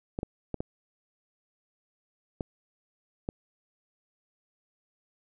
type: clicks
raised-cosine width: 2 ms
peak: -18 dBFS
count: 6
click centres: 0.189 / 0.231 / 0.543 / 0.605 / 2.408 / 3.289 s
effects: none